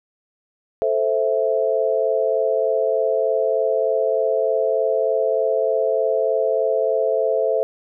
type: chord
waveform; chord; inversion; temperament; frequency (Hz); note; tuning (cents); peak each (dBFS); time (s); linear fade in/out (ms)
sine; A minor; none; equal; 440 / 523.3 / 659.3; A4 / C5 / E5; 0 / 0 / 0; -21; 0.82-7.63; 0
effects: none